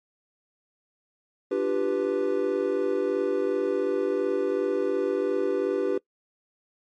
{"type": "chord", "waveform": "triangle", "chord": "G dominant seventh", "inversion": "second", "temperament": "equal", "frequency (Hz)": [293.7, 349.2, 392, 493.9], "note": ["D4", "F4", "G4", "B4"], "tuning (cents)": [0, 0, 0, 0], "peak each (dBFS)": [-29, -29, -24, -26], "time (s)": [1.51, 5.98], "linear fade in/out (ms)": 5, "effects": ["noise-tail reverb RT60 0.1 s tail -23 dB re dry", "MP3 48 kbps"]}